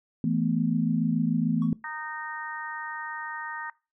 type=chord; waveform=sine; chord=E suspended fourth; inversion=none; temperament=equal; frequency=164.81 / 220 / 246.9 Hz; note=E3 / A3 / B3; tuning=0 / 0 / 0 cents; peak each=-27 dBFS; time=0.24-1.73 s; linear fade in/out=2 ms
type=tone with exponential decay; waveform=triangle; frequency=1116 Hz; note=C#6; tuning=11 cents sharp; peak=-37 dBFS; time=1.62-1.76 s; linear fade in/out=2 ms; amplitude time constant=30 ms
type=harmonic tone; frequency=308.6 Hz; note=D#4; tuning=14 cents flat; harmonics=3 / 4 / 5 / 6; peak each=-38 / -40 / -40 / -37 dBFS; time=1.84-3.7 s; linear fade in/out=2 ms
effects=noise-tail reverb RT60 0.3 s tail -22 dB re dry